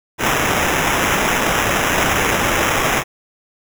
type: noise with sample-and-hold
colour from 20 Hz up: white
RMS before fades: -17 dBFS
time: 0.18-3.04 s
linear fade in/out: 50 ms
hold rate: 4410 Hz
effects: none